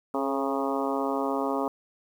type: harmonic tone with a mistuned harmonic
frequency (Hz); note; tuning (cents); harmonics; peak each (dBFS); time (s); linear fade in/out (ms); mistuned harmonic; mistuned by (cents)
136.6; C#3; -25; 2 / 3 / 4 / 5 / 6 / 7 / 8 / 9; -30 / -32 / -33 / -34 / -35 / -35 / -36 / -37; 0.14-1.68; 2; 3; +40
effects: 9-bit